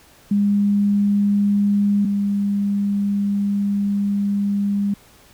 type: tone pair in turn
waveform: sine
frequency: 203.1 / 201.6 Hz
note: G#3 / G3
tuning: -38 / +49 cents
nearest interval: unison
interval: 13 cents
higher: first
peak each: -14 / -17 dBFS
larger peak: first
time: 0.31-2.05 / 2.05-4.94 s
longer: second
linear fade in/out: 5 ms
effects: pink hiss -50 dBFS RMS until 5.33 s